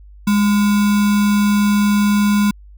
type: tone with sample-and-hold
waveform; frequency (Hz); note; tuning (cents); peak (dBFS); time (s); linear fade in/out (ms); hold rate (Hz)
sine; 205.8; G#3; -16; -11; 0.27-2.51; 5; 1225
effects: added 50 Hz sine -38 dBFS peak until 2.77 s